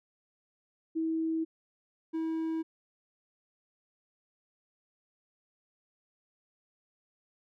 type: tone pair in turn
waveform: sine / triangle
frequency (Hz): 323 / 323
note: E4 / E4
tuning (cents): -35 / -35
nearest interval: unison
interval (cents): 0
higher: neither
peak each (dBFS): -28 / -28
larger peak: neither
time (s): 0.95-1.45 / 2.13-2.63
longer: neither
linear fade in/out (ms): 20
effects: none